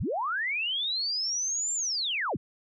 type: linear two-way sweep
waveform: sine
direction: up then down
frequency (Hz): 39.47 to 7400 to 39.47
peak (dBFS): -27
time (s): 0-2.37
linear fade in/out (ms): 10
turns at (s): 1.74
effects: none